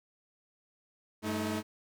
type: tone cluster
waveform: sawtooth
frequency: 98.6 / 217.1 / 316.7 Hz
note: G2 / A3 / D#4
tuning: +11 / -23 / +31 cents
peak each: -36 / -30 / -32 dBFS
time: 1.22-1.63 s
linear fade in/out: 50 ms
effects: none